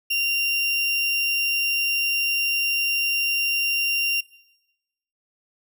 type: tone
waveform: 35% pulse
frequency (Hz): 2772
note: F7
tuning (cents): -14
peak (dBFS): -19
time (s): 0.1-4.21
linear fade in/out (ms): 10
effects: noise-tail reverb RT60 1.0 s tail -21 dB re dry